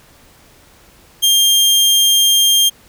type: tone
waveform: sawtooth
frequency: 3200 Hz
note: G7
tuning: 35 cents sharp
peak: -6 dBFS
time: 1.22-2.7 s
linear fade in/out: 20 ms
effects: pink hiss -47 dBFS RMS until 2.88 s